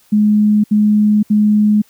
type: tone bursts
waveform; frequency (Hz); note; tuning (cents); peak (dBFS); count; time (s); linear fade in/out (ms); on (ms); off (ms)
sine; 210.4; G#3; +23; -8; 3; 0.12-1.82; 10; 520; 70
effects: white hiss -52 dBFS RMS until 1.89 s